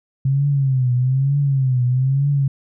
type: tone with vibrato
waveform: sine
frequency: 132.9 Hz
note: C3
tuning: 27 cents sharp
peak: -14 dBFS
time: 0.25-2.48 s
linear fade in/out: 5 ms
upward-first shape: triangle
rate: 1.1 Hz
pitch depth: 140 cents each way
effects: none